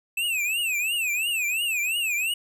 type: tone with vibrato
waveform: square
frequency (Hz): 2605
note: E7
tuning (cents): -21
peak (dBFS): -24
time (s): 0.17-2.34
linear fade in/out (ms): 5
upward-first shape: triangle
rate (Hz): 2.9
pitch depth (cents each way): 200
effects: none